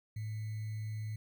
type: tone with sample-and-hold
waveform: sine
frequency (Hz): 108.1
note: A2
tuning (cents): -30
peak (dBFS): -36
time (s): 0.16-1.16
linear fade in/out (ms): 5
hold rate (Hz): 2100
effects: none